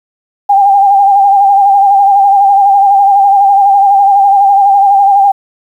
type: tone with vibrato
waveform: sine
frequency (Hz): 796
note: G5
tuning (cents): +26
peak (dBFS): -3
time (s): 0.49-5.32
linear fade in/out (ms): 10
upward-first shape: sine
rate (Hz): 12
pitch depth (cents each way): 47
effects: 7-bit